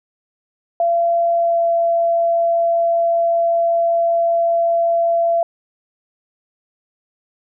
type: tone with pitch glide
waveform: sine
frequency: 681 to 676.3 Hz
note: F5 to E5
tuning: -44 to +44 cents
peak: -13 dBFS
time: 0.8-5.43 s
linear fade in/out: 2 ms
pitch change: -12 cents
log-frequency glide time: 1.34-1.63 s
effects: none